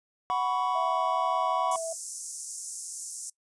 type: chord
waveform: triangle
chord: F# suspended fourth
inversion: none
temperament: equal with one note detuned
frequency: 740 / 987.8 / 1119 Hz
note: F#5 / B5 / C#6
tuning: 0 / 0 / +16 cents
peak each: -28 dBFS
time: 0.3-1.76 s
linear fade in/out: 0 ms
type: tone with vibrato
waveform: sine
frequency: 659.3 Hz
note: E5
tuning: in tune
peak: -31 dBFS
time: 0.75-1.93 s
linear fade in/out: 5 ms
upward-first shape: sine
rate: 2.5 Hz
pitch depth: 13 cents each way
type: band-pass noise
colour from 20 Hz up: white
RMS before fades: -39 dBFS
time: 1.71-3.3 s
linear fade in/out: 5 ms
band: 5800 to 10000 Hz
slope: 48 dB/octave
effects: noise-tail reverb RT60 0.1 s tail -22 dB re dry + resampled to 24000 Hz